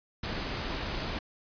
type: noise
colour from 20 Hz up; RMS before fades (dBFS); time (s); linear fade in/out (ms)
pink; -34; 0.23-1.19; 5
effects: resampled to 11025 Hz